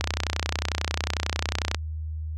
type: click train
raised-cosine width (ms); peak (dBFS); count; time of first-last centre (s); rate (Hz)
0.2; -7; 55; 0.01-1.746; 31.1
effects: added 78 Hz sine -29 dBFS peak until 2.37 s